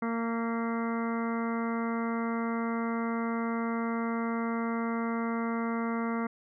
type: harmonic tone with a mistuned harmonic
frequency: 230 Hz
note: A#3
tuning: 23 cents flat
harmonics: 1 / 2 / 3 / 4 / 5 / 6 / 7 / 8 / 9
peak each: -30 / -37 / -41 / -41 / -39 / -41 / -50 / -48 / -45 dBFS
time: 0.02-6.27 s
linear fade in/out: 5 ms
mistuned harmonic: 8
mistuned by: +41 cents
effects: none